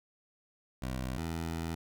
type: tone pair in turn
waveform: 15% pulse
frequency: 64 / 82.35 Hz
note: C2 / E2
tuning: -38 / -1 cents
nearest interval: major third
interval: 437 cents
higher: second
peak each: -28 / -28 dBFS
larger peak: neither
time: 0.82-1.17 / 1.17-1.75 s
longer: second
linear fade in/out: 5 ms
effects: none